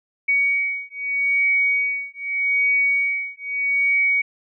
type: beating tone pair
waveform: sine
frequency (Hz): 2249 / 2249.81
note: C#7 / C#7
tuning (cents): +24 / +25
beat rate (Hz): 0.81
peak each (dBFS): -21 / -21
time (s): 0.28-4.22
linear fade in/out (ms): 10
effects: none